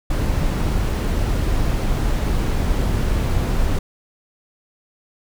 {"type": "noise", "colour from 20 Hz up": "brown", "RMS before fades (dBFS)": -19, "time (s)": [0.1, 3.79], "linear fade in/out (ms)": 5, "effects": []}